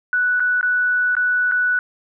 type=tone with dropouts; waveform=sine; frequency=1480 Hz; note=F#6; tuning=in tune; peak=-15 dBFS; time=0.13-1.79 s; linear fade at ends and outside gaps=1 ms; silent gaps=0.397-0.403 / 0.611-0.629 / 1.152-1.167 / 1.514-1.52 s; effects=none